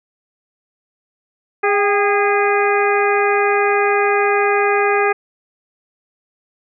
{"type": "harmonic tone with a mistuned harmonic", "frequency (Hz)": 409.6, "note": "G#4", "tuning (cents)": -24, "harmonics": [1, 2, 3, 4, 5, 6], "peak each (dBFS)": [-16, -19, -21, -22, -23, -24], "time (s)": [1.63, 5.13], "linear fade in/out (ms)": 10, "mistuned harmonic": 2, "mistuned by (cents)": -52, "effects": []}